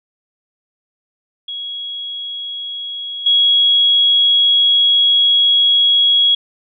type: tone with level steps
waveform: sine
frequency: 3322 Hz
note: G#7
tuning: in tune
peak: -23 / -9 dBFS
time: 1.48-6.35 s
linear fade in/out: 5 ms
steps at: 3.26 s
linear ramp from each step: 5 ms
effects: none